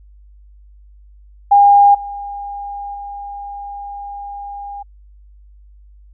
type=tone with level steps; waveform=sine; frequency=809 Hz; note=G#5; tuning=46 cents flat; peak=-5 / -24 / -26 dBFS; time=1.51-4.83 s; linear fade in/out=10 ms; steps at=1.94 / 2.94 s; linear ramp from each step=10 ms; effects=added 50 Hz sine -41 dBFS peak until 6.13 s